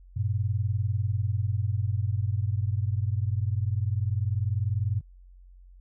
sine tone pair together, 96.38 / 116.54 Hz, G2 / A#2, -29 / 0 cents, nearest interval minor third, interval 329 cents, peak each -26 / -28 dBFS, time 0.16-5.01 s, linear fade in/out 10 ms, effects added 45 Hz sine -48 dBFS peak until 5.8 s

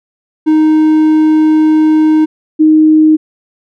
triangle / sine tone pair in turn, 311.1 / 311.1 Hz, D#4 / D#4, 0 / 0 cents, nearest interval unison, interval 0 cents, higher neither, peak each -3 dBFS, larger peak neither, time 0.46-2.26 / 2.59-3.17 s, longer first, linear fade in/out 20 ms, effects none

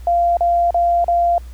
sine tone bursts, 692 Hz, F5, 16 cents flat, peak -12 dBFS, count 4, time 0.07-1.381 s, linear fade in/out 2 ms, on 300 ms, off 37 ms, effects added 60 Hz sine -31 dBFS peak until 1.53 s + pink hiss -50 dBFS RMS until 1.53 s

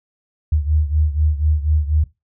sine beating tone pair, 75.2 / 79.3 Hz, D2 / D#2, +42 / +33 cents, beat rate 4.1 Hz, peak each -16 / -20 dBFS, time 0.52-2.04 s, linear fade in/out 5 ms, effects noise-tail reverb RT60 0.2 s tail -17 dB re dry

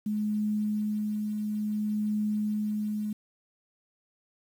sine tone with tremolo, 211.3 Hz, G#3, 30 cents sharp, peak -25 dBFS, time 0.06-3.13 s, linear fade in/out 5 ms, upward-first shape triangle, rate 0.58 Hz, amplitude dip 35%, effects 9-bit

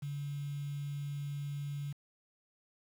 sine tone with quantisation, 143.1 Hz, D3, 45 cents flat, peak -36 dBFS, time 0.02-1.93 s, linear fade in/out 10 ms, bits 9, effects none

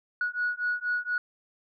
sine beating tone pair, 1459 / 1463.2 Hz, F#6 / F#6, -25 / -20 cents, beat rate 4.2 Hz, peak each -29 dBFS, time 0.21-1.18 s, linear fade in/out 2 ms, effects tanh soft clip ceiling -20 dBFS

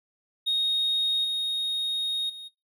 triangle tone with level steps, 3729 Hz, A#7, in tune, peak -19 / -23 / -36 dBFS, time 0.46-2.49 s, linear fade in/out 20 ms, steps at 1.24 / 2.29 s, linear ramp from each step 10 ms, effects noise-tail reverb RT60 0.2 s tail -21 dB re dry + tanh soft clip ceiling -19 dBFS

